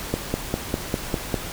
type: click train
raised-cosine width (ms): 2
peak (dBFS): -8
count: 7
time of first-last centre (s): 0.14-1.342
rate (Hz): 4.99
effects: pink hiss -33 dBFS RMS until 1.52 s